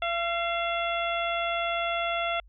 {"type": "harmonic tone with a mistuned harmonic", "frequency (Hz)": 680, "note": "F5", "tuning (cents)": -46, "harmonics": [1, 2, 3, 4, 5], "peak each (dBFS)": [-29, -32, -34, -35, -36], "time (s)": [0.02, 2.4], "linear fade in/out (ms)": 2, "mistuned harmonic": 3, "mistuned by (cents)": 48, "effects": ["added 49 Hz sine -51 dBFS peak until 2.48 s"]}